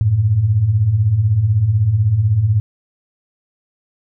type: beating tone pair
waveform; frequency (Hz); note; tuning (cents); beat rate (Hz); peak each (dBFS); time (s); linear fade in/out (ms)
sine; 93.1 / 109.1; F#2 / A2; +11 / -14; 16; -19 / -12; 0.01-2.6; 0
effects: none